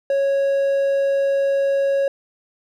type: tone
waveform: triangle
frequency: 552 Hz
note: C#5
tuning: 7 cents flat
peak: -14 dBFS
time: 0.1-2.08 s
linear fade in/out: 2 ms
effects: none